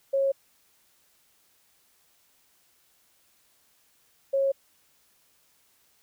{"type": "tone pair in turn", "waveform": "sine", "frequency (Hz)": [546, 546], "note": ["C#5", "C#5"], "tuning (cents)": [-26, -26], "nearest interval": "unison", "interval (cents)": 0, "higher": "neither", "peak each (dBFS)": -21, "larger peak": "neither", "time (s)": [[0.13, 0.32], [4.33, 4.52]], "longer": "neither", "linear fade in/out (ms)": 10, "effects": ["white hiss -65 dBFS RMS until 6.02 s"]}